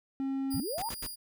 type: tone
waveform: triangle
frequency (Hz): 270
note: C#4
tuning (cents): -45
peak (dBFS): -28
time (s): 0.2-0.6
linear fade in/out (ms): 0
type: tone with tremolo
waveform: 10% pulse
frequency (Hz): 4842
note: D#8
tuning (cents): -48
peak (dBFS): -30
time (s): 0.5-1.16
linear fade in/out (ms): 20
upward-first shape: sine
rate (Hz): 5.9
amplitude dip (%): 35
type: linear sweep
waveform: sine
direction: up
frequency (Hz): 68.2 to 957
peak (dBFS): -33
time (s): 0.54-0.89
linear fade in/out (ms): 0
type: noise bursts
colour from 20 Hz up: pink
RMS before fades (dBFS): -40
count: 3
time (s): 0.78-1.064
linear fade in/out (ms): 0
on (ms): 40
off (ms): 82
effects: none